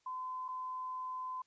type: tone with dropouts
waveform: sine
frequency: 1022 Hz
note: C6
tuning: 41 cents flat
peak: -38 dBFS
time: 0.06-1.42 s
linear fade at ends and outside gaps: 5 ms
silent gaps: 0.482-0.486 s
effects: white hiss -75 dBFS RMS until 1.46 s + resampled to 16000 Hz